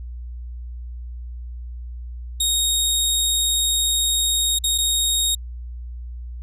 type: tone with dropouts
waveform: 20% pulse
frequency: 3741 Hz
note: A#7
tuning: 5 cents sharp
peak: -12 dBFS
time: 2.4-5.35 s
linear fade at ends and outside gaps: 5 ms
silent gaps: 4.588-4.638 / 4.779-4.783 s
effects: added 60 Hz sine -30 dBFS peak until 6.42 s